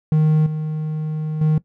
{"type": "tone with level steps", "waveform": "triangle", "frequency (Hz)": 155, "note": "D#3", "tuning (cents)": -6, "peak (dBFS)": [-10, -19, -11], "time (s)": [0.12, 1.58], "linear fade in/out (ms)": 2, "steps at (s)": [0.46, 1.41], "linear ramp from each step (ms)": 5, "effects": ["noise-tail reverb RT60 0.1 s tail -18 dB re dry"]}